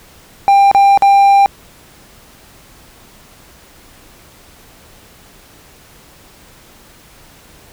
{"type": "tone with dropouts", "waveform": "triangle", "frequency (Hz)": 795, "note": "G5", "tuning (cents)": 24, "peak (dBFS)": -3, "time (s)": [0.48, 1.46], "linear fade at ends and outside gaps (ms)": 0, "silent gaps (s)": [[0.714, 0.748], [0.975, 1.022]], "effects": ["pink hiss -43 dBFS RMS until 7.72 s"]}